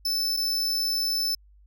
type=tone with dropouts; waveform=45% pulse; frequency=5274 Hz; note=E8; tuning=in tune; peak=-24 dBFS; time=0.05-1.35 s; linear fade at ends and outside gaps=5 ms; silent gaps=0.367-0.371 s; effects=added 50 Hz sine -52 dBFS peak until 1.66 s